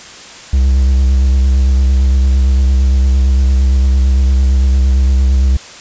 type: tone with vibrato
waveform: triangle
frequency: 65.8 Hz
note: C2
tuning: 10 cents sharp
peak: -5 dBFS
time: 0.53-5.57 s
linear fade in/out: 5 ms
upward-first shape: sine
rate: 8.8 Hz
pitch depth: 41 cents each way
effects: white hiss -33 dBFS RMS until 5.8 s + resampled to 16000 Hz